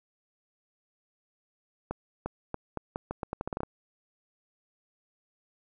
accelerating click train, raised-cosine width 1 ms, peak -18 dBFS, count 14, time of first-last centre 1.91-3.633 s, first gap 350 ms, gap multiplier 0.81, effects none

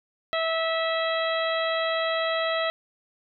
harmonic tone, 652 Hz, E5, 19 cents flat, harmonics 1 / 2 / 3 / 4 / 5 / 6, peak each -26 / -30 / -31 / -37 / -34 / -35 dBFS, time 0.33-2.7 s, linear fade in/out 0 ms, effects none

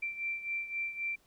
sine beating tone pair, 2349 / 2352.8 Hz, D7 / D7, 0 / +3 cents, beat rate 3.8 Hz, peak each -35 / -40 dBFS, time 0.02-1.16 s, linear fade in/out 10 ms, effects pink hiss -68 dBFS RMS until 1.26 s

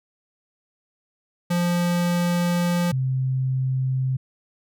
square / sine tone pair in turn, 174.61 / 130.81 Hz, F3 / C3, 0 / 0 cents, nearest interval perfect fourth, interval 500 cents, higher first, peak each -20 dBFS, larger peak neither, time 1.5-2.92 / 2.92-4.17 s, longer first, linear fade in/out 10 ms, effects none

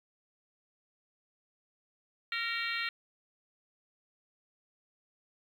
harmonic tone with a mistuned harmonic, 459.3 Hz, A#4, 26 cents flat, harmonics 3 / 4 / 5 / 6 / 7 / 8 / 9, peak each -39 / -37 / -38 / -40 / -43 / -43 / -42 dBFS, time 2.32-2.89 s, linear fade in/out 2 ms, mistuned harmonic 4, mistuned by +32 cents, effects 10-bit

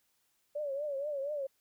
sine tone with vibrato, 571 Hz, D5, 49 cents flat, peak -33 dBFS, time 0.55-1.47 s, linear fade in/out 10 ms, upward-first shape triangle, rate 4.2 Hz, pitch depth 120 cents each way, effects white hiss -75 dBFS RMS until 1.6 s

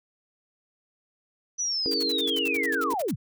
sine linear sweep, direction down, 6000 to 73.42 Hz, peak -25 dBFS, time 1.58-3.16 s, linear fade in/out 20 ms
sine chord, A# half-diminished seventh, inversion first, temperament equal, 277.2 / 329.6 / 415.3 / 466.2 Hz, C#4 / E4 / G#4 / A#4, 0 / 0 / 0 / 0 cents, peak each -33 dBFS, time 1.86-2.94 s, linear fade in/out 0 ms
white noise bursts, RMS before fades -38 dBFS, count 14, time 1.91-3.112 s, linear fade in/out 5 ms, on 32 ms, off 58 ms
effects none

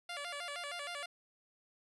10% pulse tone with vibrato, 634 Hz, D#5, 32 cents sharp, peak -32 dBFS, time 0.09-1.06 s, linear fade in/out 5 ms, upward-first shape square, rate 6.4 Hz, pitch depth 170 cents each way, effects resampled to 22050 Hz

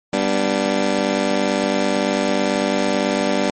20% pulse chord, G major, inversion none, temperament just, 196 / 245 / 294 Hz, G3 / B3 / D4, 0 / -14 / +2 cents, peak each -17 dBFS, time 0.13-3.5 s, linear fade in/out 2 ms, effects MP3 32 kbps

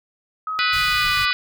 sine tone with pitch glide, 1271 to 1179.1 Hz, D#6 to D6, +36 to +7 cents, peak -23 dBFS, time 0.47-1.31 s, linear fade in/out 2 ms, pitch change -129 cents, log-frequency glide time 0.75-1.17 s
harmonic tone, 494.3 Hz, B4, 1 cent sharp, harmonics 3 / 4 / 5 / 6 / 7 / 8 / 9 / 10, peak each -24 / -25 / -24 / -28 / -30 / -28 / -30 / -31 dBFS, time 0.59-1.33 s, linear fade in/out 0 ms
pink band-stop noise, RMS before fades -32 dBFS, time 0.72-1.26 s, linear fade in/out 20 ms, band 160 to 1200 Hz, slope 48 dB/octave
effects none

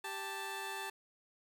15% pulse tone pair together, 392.4 / 881 Hz, G4 / A5, +2 / +2 cents, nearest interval octave + major second, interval 1400 cents, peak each -38 / -35 dBFS, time 0.04-0.9 s, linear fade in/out 5 ms, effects 11-bit

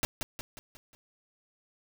pink noise with echo, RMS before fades -28 dBFS, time 0.03-0.05 s, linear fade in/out 0 ms, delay 180 ms, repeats 5, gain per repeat -6 dB, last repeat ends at 0.95 s, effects none

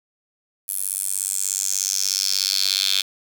10% pulse tone with high-pass filter sweep, 96.7 Hz, G2, 23 cents flat, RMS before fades -23 dBFS, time 0.68-3.02 s, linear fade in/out 10 ms, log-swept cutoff 11000 to 3600 Hz, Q 4, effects 7-bit

